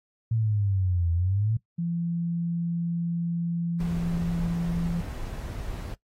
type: exponential two-way sweep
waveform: sine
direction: down then up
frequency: 115.4 to 83.2 to 115.4 Hz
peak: -22 dBFS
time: 0.31-1.57 s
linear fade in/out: 5 ms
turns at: 1.12 s
type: tone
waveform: sine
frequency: 170 Hz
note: F3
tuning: 46 cents flat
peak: -25 dBFS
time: 1.78-5.01 s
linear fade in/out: 10 ms
type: noise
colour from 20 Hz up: brown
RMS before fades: -34 dBFS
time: 3.8-5.94 s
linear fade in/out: 2 ms
effects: noise-tail reverb RT60 0.1 s tail -18 dB re dry + AAC 48 kbps